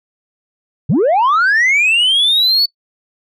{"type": "linear sweep", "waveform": "sine", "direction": "up", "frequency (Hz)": [109.2, 4504], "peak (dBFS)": -7, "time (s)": [0.89, 2.66], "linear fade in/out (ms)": 10, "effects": ["noise-tail reverb RT60 0.1 s tail -25 dB re dry", "tanh soft clip ceiling -8 dBFS"]}